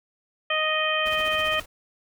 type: harmonic tone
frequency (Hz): 622.3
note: D#5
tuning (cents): 0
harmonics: 1 / 2 / 3 / 4 / 5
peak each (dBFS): -28 / -28 / -28 / -28 / -28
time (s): 0.5-1.6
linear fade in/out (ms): 5
type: noise with tremolo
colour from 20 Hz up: pink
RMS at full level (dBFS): -38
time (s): 1.05-1.66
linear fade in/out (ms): 20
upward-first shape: sine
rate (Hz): 15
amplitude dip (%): 65
effects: none